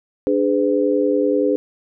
sine chord, G# diminished, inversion second, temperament equal with one note detuned, 293.7 / 415.3 / 505.7 Hz, D4 / G#4 / B4, 0 / 0 / +41 cents, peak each -19 dBFS, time 0.27-1.56 s, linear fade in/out 0 ms, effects none

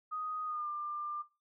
sine tone with pitch glide, 1247 to 1193.4 Hz, D#6 to D6, +3 to +27 cents, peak -35 dBFS, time 0.11-1.23 s, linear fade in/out 20 ms, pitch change -76 cents, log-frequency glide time 0.45-0.68 s, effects noise-tail reverb RT60 0.3 s tail -20 dB re dry

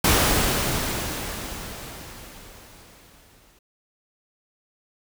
pink noise with exponential decay, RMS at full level -17 dBFS, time 0.04-3.59 s, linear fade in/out 5 ms, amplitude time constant 770 ms, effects none

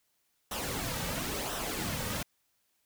pink noise with flanger, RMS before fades -35 dBFS, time 0.51-2.23 s, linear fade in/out 5 ms, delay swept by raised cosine 0.43 to 2.93 ms, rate 0.97 Hz, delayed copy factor -0.55, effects white hiss -75 dBFS RMS until 2.85 s

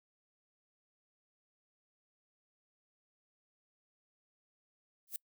violet noise with exponential growth, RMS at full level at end -33 dBFS, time 5.07-5.16 s, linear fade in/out 2 ms, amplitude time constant 18 ms, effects noise-tail reverb RT60 0.1 s tail -26 dB re dry

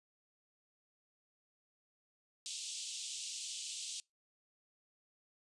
white band-pass noise, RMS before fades -44 dBFS, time 2.46-4 s, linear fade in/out 0 ms, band 2800 to 8500 Hz, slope 48 dB/octave, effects noise-tail reverb RT60 0.2 s tail -26 dB re dry + resampled to 24000 Hz

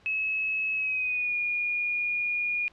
sine tone with pitch glide, 2580 to 2435 Hz, E7 to D#7, -38 to -38 cents, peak -25 dBFS, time 0.06-2.68 s, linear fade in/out 0 ms, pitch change -100 cents, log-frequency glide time 0.74-1.36 s, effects pink hiss -59 dBFS RMS until 2.72 s + low-pass 4000 Hz 12 dB/octave

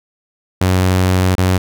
sawtooth tone with dropouts, 92.5 Hz, F#2, in tune, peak -7 dBFS, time 0.61-1.58 s, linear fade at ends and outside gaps 5 ms, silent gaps 1.353-1.38 s, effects none

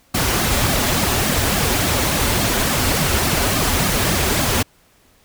pink noise with flanger, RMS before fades -18 dBFS, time 0.14-4.63 s, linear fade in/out 10 ms, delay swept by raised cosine 2 to 6.6 ms, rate 3.5 Hz, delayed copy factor -0.95, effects pink hiss -55 dBFS RMS until 5.24 s

